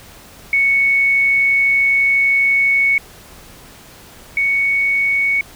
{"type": "tone pair in turn", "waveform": "sine", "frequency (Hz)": [2217, 2225], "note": ["C#7", "C#7"], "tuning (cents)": [0, 6], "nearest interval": "unison", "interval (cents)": 6, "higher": "second", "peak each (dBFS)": [-11, -13], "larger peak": "first", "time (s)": [[0.53, 2.98], [4.37, 5.41]], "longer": "first", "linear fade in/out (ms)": 2, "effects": ["pink hiss -41 dBFS RMS until 5.55 s"]}